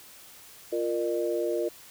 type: chord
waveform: sine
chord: Bb major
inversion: second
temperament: equal with one note detuned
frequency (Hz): 349.2 / 466.2 / 602.8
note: F4 / Bb4 / D5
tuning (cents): 0 / 0 / +45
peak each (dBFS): -29 / -30 / -31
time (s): 0.72-1.69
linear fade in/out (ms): 10
effects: white hiss -50 dBFS RMS until 1.9 s